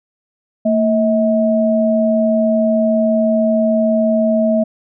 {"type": "tone pair together", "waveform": "sine", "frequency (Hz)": [226.3, 640], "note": ["A3", "D#5"], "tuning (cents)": [49, 49], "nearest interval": "octave + tritone", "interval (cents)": 1800, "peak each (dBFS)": -14, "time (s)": [0.65, 4.64], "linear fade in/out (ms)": 10, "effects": []}